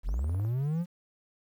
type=linear sweep; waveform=triangle; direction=up; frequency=36 to 180 Hz; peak=-25 dBFS; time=0.03-0.86 s; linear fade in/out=50 ms
type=click train; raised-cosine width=1 ms; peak=-32 dBFS; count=8; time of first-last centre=0.09-0.449 s; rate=19.5 Hz
effects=10-bit